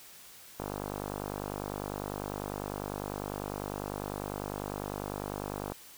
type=click train; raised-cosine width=1 ms; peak=-21 dBFS; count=257; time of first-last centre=0.6-5.72 s; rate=50 Hz; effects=white hiss -52 dBFS RMS until 5.97 s